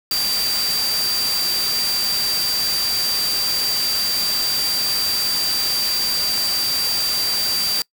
sine tone in noise, 4699 Hz, D8, in tune, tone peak -19 dBFS, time 0.11-7.82 s, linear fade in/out 2 ms, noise white, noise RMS -25 dBFS, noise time 0.11-7.82 s, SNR +3 dB, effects noise-tail reverb RT60 0.1 s tail -24 dB re dry

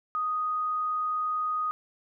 sine tone, 1244.5 Hz, D#6, in tune, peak -26 dBFS, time 0.15-1.71 s, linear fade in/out 0 ms, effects none

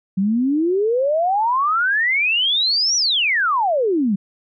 sine exponential two-way sweep, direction up then down, 185 to 5920 to 185 Hz, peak -15 dBFS, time 0.17-4.16 s, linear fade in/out 10 ms, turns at 2.96 s, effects none

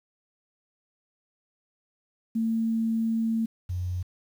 sine tone pair in turn, 225.5 / 89.93 Hz, A3 / F#2, +43 / -49 cents, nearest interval octave + major third, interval 1592 cents, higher first, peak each -23 / -27 dBFS, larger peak first, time 2.35-3.46 / 3.69-4.03 s, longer first, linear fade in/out 10 ms, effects 9-bit

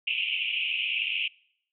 white band-pass noise, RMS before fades -29 dBFS, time 0.07-1.28 s, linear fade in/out 5 ms, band 2400 to 3000 Hz, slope 96 dB/octave, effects noise-tail reverb RT60 0.7 s tail -25 dB re dry

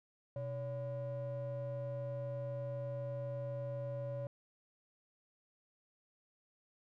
triangle ring-modulated tone, 220 Hz, A3, in tune, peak -33 dBFS, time 0.36-4.27 s, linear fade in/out 2 ms, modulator 346 Hz, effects none

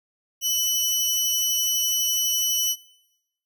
25% pulse tone pair together, 3000 / 5704 Hz, F#7 / F8, +23 / +36 cents, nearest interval major seventh, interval 1113 cents, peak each -20 dBFS, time 0.41-2.76 s, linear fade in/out 50 ms, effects noise-tail reverb RT60 0.9 s tail -21 dB re dry

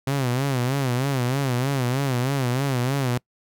sawtooth tone with vibrato, 130.81 Hz, C3, in tune, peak -17 dBFS, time 0.07-3.18 s, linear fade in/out 5 ms, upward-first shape sine, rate 3.2 Hz, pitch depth 130 cents each way, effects noise-tail reverb RT60 0.1 s tail -25 dB re dry

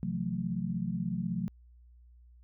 sine chord, F# half-diminished seventh, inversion second, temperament equal with one note detuned, 130.81 / 164.81 / 181.09 / 220 Hz, C3 / E3 / F#3 / A3, 0 / 0 / -37 / 0 cents, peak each -39 / -38 / -33 / -37 dBFS, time 0.03-1.48 s, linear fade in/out 0 ms, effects added 60 Hz sine -54 dBFS peak until 2.43 s

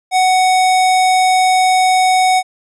square tone, 744 Hz, F#5, 9 cents sharp, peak -10 dBFS, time 0.11-2.43 s, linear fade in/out 50 ms, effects resampled to 24000 Hz

